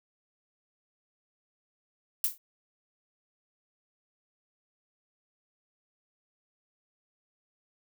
violet noise with exponential decay, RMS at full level -22 dBFS, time 2.24-2.38 s, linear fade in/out 2 ms, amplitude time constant 30 ms, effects none

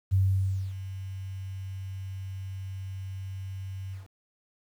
sine tone with ADSR envelope, 95.7 Hz, G2, 41 cents flat, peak -19 dBFS, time 0.11-4.08 s, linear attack 25 ms, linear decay 590 ms, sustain -15 dB, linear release 150 ms, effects 9-bit

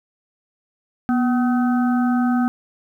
harmonic tone with a mistuned harmonic, 253.4 Hz, B3, 45 cents sharp, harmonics 1 / 3 / 5 / 6, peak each -16 / -26 / -30 / -32 dBFS, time 1.09-2.48 s, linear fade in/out 0 ms, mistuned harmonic 1, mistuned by -68 cents, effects 9-bit

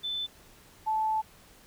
sine tone pair in turn, 3520 / 872.7 Hz, A7 / A5, 0 / -14 cents, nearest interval 2 octaves, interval 2414 cents, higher first, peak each -30 / -25 dBFS, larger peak second, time 0.03-0.27 / 0.86-1.22 s, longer second, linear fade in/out 20 ms, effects pink hiss -56 dBFS RMS until 1.66 s

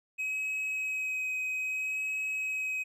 triangle tone with vibrato, 2539 Hz, D#7, 34 cents sharp, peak -29 dBFS, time 0.18-2.84 s, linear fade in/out 20 ms, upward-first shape sine, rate 0.61 Hz, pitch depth 11 cents each way, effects none

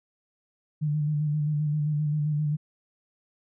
sine tone with vibrato, 150 Hz, D3, 37 cents sharp, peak -23 dBFS, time 0.81-2.57 s, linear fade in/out 20 ms, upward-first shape square, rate 7.6 Hz, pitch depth 29 cents each way, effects none

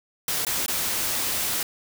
white noise with dropouts, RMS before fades -26 dBFS, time 0.28-1.63 s, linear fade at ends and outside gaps 2 ms, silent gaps 0.45-0.467 / 0.662-0.681 s, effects none

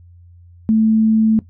sine tone, 220 Hz, A3, in tune, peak -10 dBFS, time 0.69-1.39 s, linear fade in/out 0 ms, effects noise-tail reverb RT60 0.1 s tail -17 dB re dry + added 87 Hz sine -41 dBFS peak until 1.49 s

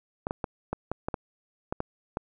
clicks, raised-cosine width 1 ms, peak -15 dBFS, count 10, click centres 0.269 / 0.309 / 0.442 / 0.73 / 0.916 / 1.085 / 1.142 / 1.725 / 1.804 / 2.171 s, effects none

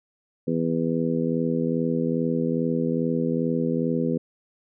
harmonic tone, 82.41 Hz, E2, in tune, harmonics 2 / 3 / 4 / 5 / 6, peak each -27 / -25 / -31 / -30 / -29 dBFS, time 0.47-4.18 s, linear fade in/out 10 ms, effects none

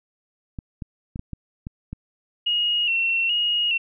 clicks, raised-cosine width 5 ms, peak -19 dBFS, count 7, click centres 0.588 / 0.822 / 1.159 / 1.194 / 1.333 / 1.669 / 1.93 s
sine tone with vibrato, 2794 Hz, F7, in tune, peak -19 dBFS, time 2.46-3.78 s, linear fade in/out 10 ms, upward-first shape square, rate 1.2 Hz, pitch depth 50 cents each way
effects none

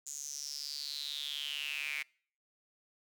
square tone with high-pass filter sweep, 72.2 Hz, D2, 29 cents flat, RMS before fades -40 dBFS, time 0.06-2.03 s, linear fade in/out 10 ms, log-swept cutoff 7000 to 2200 Hz, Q 8.7, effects noise-tail reverb RT60 0.5 s tail -26 dB re dry

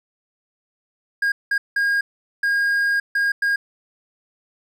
triangle tone bursts at uneven times, 1626 Hz, G#6, 37 cents flat, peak -15 dBFS, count 6, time 1.22-1.32 / 1.51-1.58 / 1.76-2.01 / 2.43-3 / 3.15-3.32 / 3.42-3.56 s, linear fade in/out 5 ms, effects none

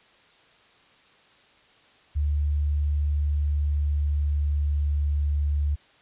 sine tone with pitch glide, 73.42 to 72.91 Hz, D2 to D2, 0 to -12 cents, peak -21 dBFS, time 2.15-5.76 s, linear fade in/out 20 ms, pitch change -12 cents, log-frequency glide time 2.99-5.01 s, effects white hiss -57 dBFS RMS until 6.01 s + resampled to 8000 Hz

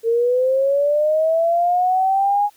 sine linear sweep, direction up, 451.1 to 830.6 Hz, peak -14 dBFS, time 0.03-2.5 s, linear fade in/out 50 ms, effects white hiss -55 dBFS RMS until 2.56 s

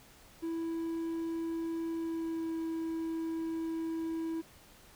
triangle tone with pitch glide, 329.6 to 326.2 Hz, E4 to E4, 0 to -18 cents, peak -31 dBFS, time 0.42-4.42 s, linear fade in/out 20 ms, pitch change -18 cents, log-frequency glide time 1.93-2.54 s, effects pink hiss -58 dBFS RMS until 4.95 s

